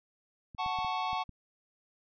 clicks, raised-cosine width 5 ms, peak -35 dBFS, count 6, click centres 0.548 / 0.662 / 0.788 / 0.847 / 1.131 / 1.293 s
square chord, F# minor, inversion none, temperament equal, 740 / 880 / 1108.7 Hz, F#5 / A5 / C#6, 0 / 0 / 0 cents, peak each -36 dBFS, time 0.58-1.24 s, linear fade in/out 20 ms
effects resampled to 11025 Hz

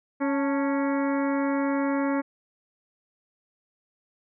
harmonic tone with a mistuned harmonic, 277.2 Hz, C#4, in tune, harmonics 1 / 2 / 3 / 4 / 5 / 6 / 7 / 8, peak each -24 / -30 / -34 / -36 / -38 / -40 / -41 / -42 dBFS, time 0.2-2.22 s, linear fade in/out 20 ms, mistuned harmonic 3, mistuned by +92 cents, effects none

